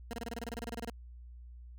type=tone bursts; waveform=20% pulse; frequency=233.1 Hz; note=A#3; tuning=in tune; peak=-32 dBFS; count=16; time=0.11-0.897 s; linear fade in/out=0 ms; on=22 ms; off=29 ms; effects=added 60 Hz sine -47 dBFS peak until 1.78 s